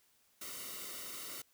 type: noise with comb filter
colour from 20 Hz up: white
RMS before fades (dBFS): -45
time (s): 0.41-1.42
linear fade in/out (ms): 5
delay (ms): 1.2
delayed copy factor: -0.7
effects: white hiss -71 dBFS RMS until 1.53 s